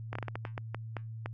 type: slowing click train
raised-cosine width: 0.5 ms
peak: -21 dBFS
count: 11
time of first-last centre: 0.13-1.259 s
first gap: 24 ms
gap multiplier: 1.32
effects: added 112 Hz sine -39 dBFS peak until 1.33 s + Opus 48 kbps